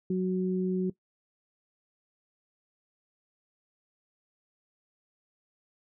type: tone pair together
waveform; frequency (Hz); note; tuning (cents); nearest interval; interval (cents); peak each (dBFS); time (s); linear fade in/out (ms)
sine; 185 / 370; F#3 / F#4; 0 / 0; octave; 1200; -27 / -30; 0.1-0.9; 5
effects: noise-tail reverb RT60 0.1 s tail -19 dB re dry